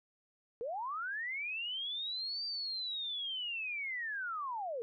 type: linear two-way sweep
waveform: sine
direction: up then down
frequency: 439.8 to 4699 to 439.8 Hz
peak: -36 dBFS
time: 0.61-4.82 s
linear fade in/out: 0 ms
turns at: 2.45 s
effects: none